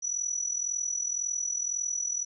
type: tone with amplitude modulation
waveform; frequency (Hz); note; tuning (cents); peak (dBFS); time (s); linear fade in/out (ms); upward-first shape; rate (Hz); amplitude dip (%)
sine; 5900; F#8; -6; -25; 0.02-2.25; 20; sine; 41.9; 75
effects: none